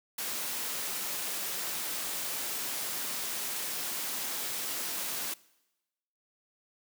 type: high-pass noise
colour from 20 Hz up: white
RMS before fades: -35 dBFS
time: 0.18-5.34 s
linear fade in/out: 5 ms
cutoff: 170 Hz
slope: 12 dB/octave
effects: noise-tail reverb RT60 1.0 s tail -22 dB re dry